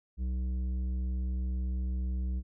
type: tone with tanh clipping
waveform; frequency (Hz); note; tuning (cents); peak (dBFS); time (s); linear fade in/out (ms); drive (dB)
sine; 63; B1; +35; -31; 0.17-2.43; 50; 9
effects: none